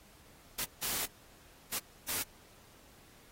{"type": "noise bursts at uneven times", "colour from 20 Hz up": "white", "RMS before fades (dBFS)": -35, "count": 4, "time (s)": [[0.58, 0.65], [0.82, 1.06], [1.72, 1.79], [2.08, 2.23]], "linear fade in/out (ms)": 10, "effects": ["pink hiss -60 dBFS RMS until 3.31 s", "AAC 48 kbps"]}